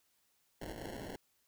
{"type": "noise with sample-and-hold", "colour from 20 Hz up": "white", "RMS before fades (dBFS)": -45, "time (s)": [0.61, 1.16], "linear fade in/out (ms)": 5, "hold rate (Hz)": 1225, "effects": ["white hiss -75 dBFS RMS until 1.47 s"]}